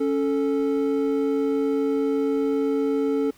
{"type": "tone pair together", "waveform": "triangle", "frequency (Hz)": [277.6, 440], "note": ["C#4", "A4"], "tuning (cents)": [3, 0], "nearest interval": "minor sixth", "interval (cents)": 797, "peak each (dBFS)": -21, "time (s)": [0, 3.31], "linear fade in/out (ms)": 10, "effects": ["pink hiss -55 dBFS RMS until 3.37 s"]}